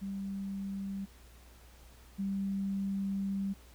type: tone pair in turn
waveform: sine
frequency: 196 / 196 Hz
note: G3 / G3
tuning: 0 / 0 cents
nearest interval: unison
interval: 0 cents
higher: neither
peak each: -35 / -31 dBFS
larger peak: second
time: 0.01-1.06 / 2.18-3.54 s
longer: second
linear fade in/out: 20 ms
effects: added 60 Hz sine -55 dBFS peak until 3.74 s + pink hiss -60 dBFS RMS until 3.74 s